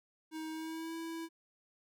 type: tone with pitch glide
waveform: square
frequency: 316.3 to 328.8 Hz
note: D#4 to E4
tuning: +29 to -4 cents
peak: -40 dBFS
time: 0.31-1.29 s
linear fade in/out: 50 ms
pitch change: +67 cents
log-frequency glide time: 0.51-0.95 s
effects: none